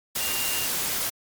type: tone in noise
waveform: sine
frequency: 2794 Hz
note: F7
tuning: in tune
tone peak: -32 dBFS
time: 0.2-0.67 s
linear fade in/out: 10 ms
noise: white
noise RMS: -27 dBFS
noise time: 0.15-1.1 s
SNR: -8 dB
effects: MP3 96 kbps